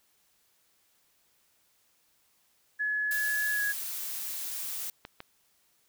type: tone with pitch glide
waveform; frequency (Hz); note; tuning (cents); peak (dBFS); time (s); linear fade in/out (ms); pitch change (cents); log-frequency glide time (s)
sine; 1700 to 1665; G#6 to G#6; +40 to +4; -27; 2.79-3.73; 20; -36; 3.51-3.62
type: noise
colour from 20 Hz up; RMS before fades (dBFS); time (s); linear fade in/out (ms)
blue; -36; 3.11-4.9; 2
type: clicks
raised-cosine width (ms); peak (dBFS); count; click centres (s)
0.3; -25; 2; 5.051 / 5.204
effects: white hiss -69 dBFS RMS until 5.88 s